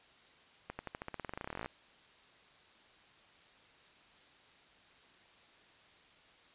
accelerating click train, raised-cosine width 0.5 ms, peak -25 dBFS, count 24, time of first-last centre 0.7-1.66 s, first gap 90 ms, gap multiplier 0.92, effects white hiss -62 dBFS RMS until 6.54 s + resampled to 8000 Hz

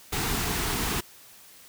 pink band-stop noise, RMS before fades -28 dBFS, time 0.12-1.01 s, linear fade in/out 10 ms, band 480 to 670 Hz, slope 96 dB/octave, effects white hiss -51 dBFS RMS until 1.68 s

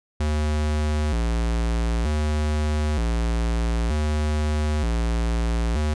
square tone with vibrato, 65.9 Hz, C2, 13 cents sharp, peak -21 dBFS, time 0.2-5.94 s, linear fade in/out 5 ms, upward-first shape square, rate 0.54 Hz, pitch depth 240 cents each way, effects resampled to 22050 Hz

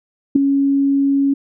sine tone with ADSR envelope, 277.2 Hz, C#4, in tune, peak -4 dBFS, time 0.35-1.34 s, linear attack 10 ms, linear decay 5 ms, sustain -8 dB, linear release 9 ms, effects none

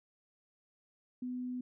sine tone, 250 Hz, B3, 21 cents sharp, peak -36 dBFS, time 1.22-1.61 s, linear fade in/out 5 ms, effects none

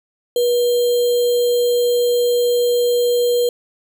sine tone with sample-and-hold, 483.4 Hz, B4, 37 cents flat, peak -13 dBFS, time 0.36-3.49 s, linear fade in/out 2 ms, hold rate 3675 Hz, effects none

